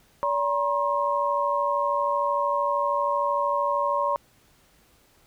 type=tone cluster; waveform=sine; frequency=574 / 956 / 1069 Hz; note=D5 / A#5 / C6; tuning=-40 / +43 / +37 cents; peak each=-26 dBFS; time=0.23-4.16 s; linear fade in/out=0 ms; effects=pink hiss -60 dBFS RMS until 5.26 s